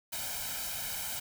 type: noise with comb filter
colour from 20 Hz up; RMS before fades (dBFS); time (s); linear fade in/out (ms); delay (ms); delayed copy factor
white; -37; 0.12-1.2; 10; 1.3; +0.85
effects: none